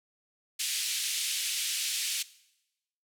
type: band-pass noise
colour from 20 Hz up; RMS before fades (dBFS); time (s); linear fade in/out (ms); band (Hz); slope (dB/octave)
pink; -32; 0.59-2.23; 10; 2600 to 12000; 24
effects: noise-tail reverb RT60 0.9 s tail -19 dB re dry